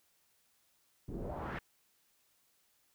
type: noise with low-pass filter sweep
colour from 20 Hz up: pink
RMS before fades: -41 dBFS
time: 1.08-1.59 s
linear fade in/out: 5 ms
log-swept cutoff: 280 to 2000 Hz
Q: 1.9
effects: white hiss -73 dBFS RMS until 2.94 s